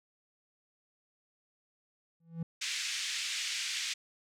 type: tone with exponential growth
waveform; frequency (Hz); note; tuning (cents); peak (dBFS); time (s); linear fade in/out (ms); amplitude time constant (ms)
triangle; 165.7; E3; +9; -28; 2.2-2.43; 5; 48
type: band-pass noise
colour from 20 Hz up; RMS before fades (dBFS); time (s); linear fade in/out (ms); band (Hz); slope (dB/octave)
pink; -36; 2.61-3.94; 10; 2100 to 7300; 24
effects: none